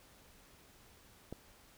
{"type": "click", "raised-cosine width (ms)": 2, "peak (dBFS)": -29, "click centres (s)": 1.326, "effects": ["pink hiss -62 dBFS RMS until 1.77 s"]}